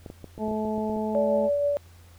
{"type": "clicks", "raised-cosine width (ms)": 2, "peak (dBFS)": -25, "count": 10, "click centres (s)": [0.062, 0.101, 0.243, 0.379, 0.481, 0.513, 0.652, 0.78, 0.897, 0.963]}
{"type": "harmonic tone", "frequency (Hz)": 216, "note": "A3", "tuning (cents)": -32, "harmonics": [1, 2, 3, 4], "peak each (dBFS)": [-28, -31, -33, -34], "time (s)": [0.38, 1.5], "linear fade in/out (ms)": 50}
{"type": "tone with tremolo", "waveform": "sine", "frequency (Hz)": 576, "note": "D5", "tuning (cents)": -34, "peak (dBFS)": -20, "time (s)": [1.15, 1.77], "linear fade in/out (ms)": 0, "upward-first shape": "triangle", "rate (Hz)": 6.3, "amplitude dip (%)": 30}
{"effects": ["added 86 Hz sine -49 dBFS peak until 2.18 s", "pink hiss -57 dBFS RMS until 2.18 s"]}